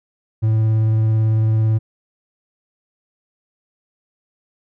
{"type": "tone with vibrato", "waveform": "triangle", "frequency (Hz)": 110, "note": "A2", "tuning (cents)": 0, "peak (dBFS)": -11, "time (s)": [0.42, 1.79], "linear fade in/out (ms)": 20, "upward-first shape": "triangle", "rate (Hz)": 18, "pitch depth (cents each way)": 15, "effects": []}